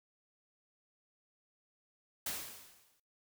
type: noise with exponential decay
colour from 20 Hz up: white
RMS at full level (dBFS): -36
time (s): 2.26-3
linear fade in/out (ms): 5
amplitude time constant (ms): 160
effects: noise-tail reverb RT60 0.4 s tail -26 dB re dry